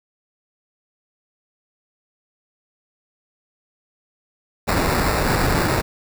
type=noise with sample-and-hold; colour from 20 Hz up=pink; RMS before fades=-19 dBFS; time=4.67-5.82 s; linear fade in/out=20 ms; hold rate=3150 Hz; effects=none